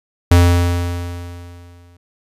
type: tone with exponential decay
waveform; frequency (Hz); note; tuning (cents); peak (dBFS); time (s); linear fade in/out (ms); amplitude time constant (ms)
square; 87.31; F2; 0; -6; 0.31-1.97; 5; 360
effects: resampled to 32000 Hz